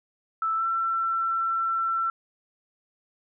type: tone with pitch glide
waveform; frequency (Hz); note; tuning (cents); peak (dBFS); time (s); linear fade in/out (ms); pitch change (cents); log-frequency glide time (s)
sine; 1318.5 to 1344.7; E6 to E6; 0 to +34; -23; 0.42-2.1; 2; +34; 0.56-0.64
effects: none